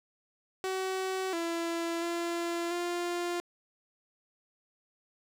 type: tone with pitch steps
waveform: sawtooth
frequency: 377.9 / 335.9 / 341.1 / 349.1 Hz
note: F#4 / E4 / F4 / F4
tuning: +37 / +33 / -41 / -1 cents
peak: -27 dBFS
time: 0.64-3.4 s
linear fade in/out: 0 ms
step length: 690 ms
effects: low-pass 10000 Hz 12 dB/octave + 9-bit